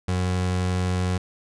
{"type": "tone", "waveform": "30% pulse", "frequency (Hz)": 91.2, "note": "F#2", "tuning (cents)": -24, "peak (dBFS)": -19, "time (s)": [0.08, 1.18], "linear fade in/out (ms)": 5, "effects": ["resampled to 22050 Hz"]}